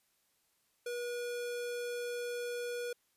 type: tone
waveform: square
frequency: 483 Hz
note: B4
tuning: 39 cents flat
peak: -37 dBFS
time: 0.86-2.93 s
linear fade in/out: 5 ms
effects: white hiss -75 dBFS RMS until 3.16 s + resampled to 32000 Hz